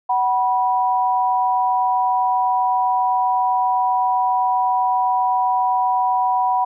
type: tone pair together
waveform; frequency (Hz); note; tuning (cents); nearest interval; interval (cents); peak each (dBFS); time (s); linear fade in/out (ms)
sine; 750 / 977.7; F#5 / B5; +23 / -18; perfect fourth; 459; -18; 0.09-6.65; 10
effects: none